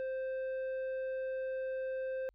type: tone with tanh clipping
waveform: sine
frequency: 523.3 Hz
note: C5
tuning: in tune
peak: -36 dBFS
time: 0-2.29 s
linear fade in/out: 0 ms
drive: 7 dB
effects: added 48 Hz sine -67 dBFS peak until 2.34 s